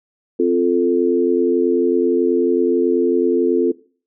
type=chord; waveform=sine; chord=F major; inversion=second; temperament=equal; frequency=261.6 / 349.2 / 440 Hz; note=C4 / F4 / A4; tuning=0 / 0 / 0 cents; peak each=-19 / -16 / -17 dBFS; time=0.39-3.72 s; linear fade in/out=10 ms; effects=noise-tail reverb RT60 0.4 s tail -19 dB re dry